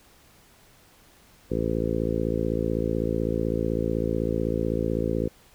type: harmonic tone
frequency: 55.9 Hz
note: A1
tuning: 28 cents sharp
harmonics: 1 / 2 / 3 / 4 / 5 / 6 / 7 / 8 / 9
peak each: -32 / -32 / -32 / -32 / -32 / -32 / -32 / -32 / -32 dBFS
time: 1.5-5.29 s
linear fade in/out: 20 ms
effects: pink hiss -56 dBFS RMS until 5.54 s